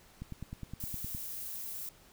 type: click train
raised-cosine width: 5 ms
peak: -28 dBFS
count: 10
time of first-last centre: 0.22-1.149 s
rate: 9.69 Hz
type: noise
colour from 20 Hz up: violet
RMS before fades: -41 dBFS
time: 0.8-1.89 s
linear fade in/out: 2 ms
effects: pink hiss -60 dBFS RMS until 2.12 s